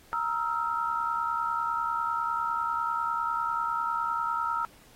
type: tone cluster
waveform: sine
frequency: 934 / 1291 / 1361 Hz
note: A#5 / E6 / F6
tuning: +3 / -37 / -45 cents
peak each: -31 dBFS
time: 0.13-4.65 s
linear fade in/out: 0 ms
effects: pink hiss -57 dBFS RMS until 4.95 s + AAC 48 kbps